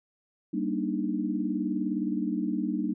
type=chord; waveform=sine; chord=Eb major seventh; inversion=first; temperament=just; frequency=194.45 / 233.3 / 291.7 / 311.1 Hz; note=G3 / Bb3 / D4 / Eb4; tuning=-14 / +2 / -12 / 0 cents; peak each=-32 dBFS; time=0.53-2.94 s; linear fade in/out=10 ms; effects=none